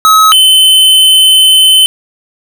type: tone pair in turn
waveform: square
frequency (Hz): 1281 / 3054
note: E6 / G7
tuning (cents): -50 / -46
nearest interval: octave + minor third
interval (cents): 1504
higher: second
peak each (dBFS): -3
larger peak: neither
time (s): 0.05-0.32 / 0.32-1.86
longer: second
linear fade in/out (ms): 0
effects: none